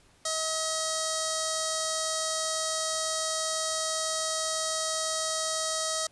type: tone with notch filter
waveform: 5% pulse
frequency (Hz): 638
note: D#5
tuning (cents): +43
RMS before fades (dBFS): -30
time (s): 0.25-6.07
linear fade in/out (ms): 5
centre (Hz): 2500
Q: 0.97
effects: pink hiss -61 dBFS RMS until 6.11 s + resampled to 24000 Hz